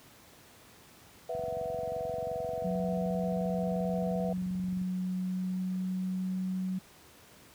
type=chord; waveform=sine; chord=B suspended fourth; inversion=none; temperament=equal; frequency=493.9 / 659.3 / 740 Hz; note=B4 / E5 / F#5; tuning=0 / 0 / 0 cents; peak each=-36 / -35 / -41 dBFS; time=1.29-4.33 s; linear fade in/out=5 ms
type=click train; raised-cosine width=5 ms; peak=-31 dBFS; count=80; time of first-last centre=1.35-4.815 s; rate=22.8 Hz
type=tone with pitch glide; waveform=sine; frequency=182.3 to 186.35 Hz; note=F#3 to F#3; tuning=-25 to +13 cents; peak=-30 dBFS; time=2.64-6.79 s; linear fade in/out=10 ms; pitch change=+38 cents; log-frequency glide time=3.87-6.4 s
effects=pink hiss -56 dBFS RMS until 7.54 s + high-pass 80 Hz 12 dB/octave